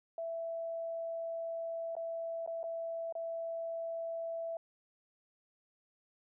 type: tone with dropouts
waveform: sine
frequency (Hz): 663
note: E5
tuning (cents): +10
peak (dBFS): -36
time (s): 0.18-4.57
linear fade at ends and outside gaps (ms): 2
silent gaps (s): 1.953-1.966 / 2.463-2.475 / 2.631-2.639 / 3.125-3.152
effects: none